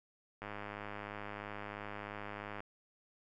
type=click train; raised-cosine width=0.5 ms; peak=-28 dBFS; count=226; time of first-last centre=0.42-2.604 s; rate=103 Hz; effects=none